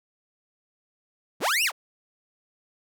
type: linear two-way sweep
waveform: sawtooth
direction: up then down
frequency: 69.1 to 2930 to 375.2 Hz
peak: -18 dBFS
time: 1.4-1.72 s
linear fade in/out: 50 ms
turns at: 1.64 s
effects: none